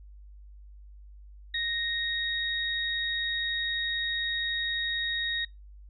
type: tone pair together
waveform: sine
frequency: 1865 / 3756 Hz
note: A#6 / A#7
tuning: 0 / +12 cents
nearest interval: octave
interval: 1212 cents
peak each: -31 / -30 dBFS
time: 1.54-5.45 s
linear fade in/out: 5 ms
effects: noise-tail reverb RT60 0.2 s tail -26 dB re dry + added 50 Hz sine -46 dBFS peak until 5.89 s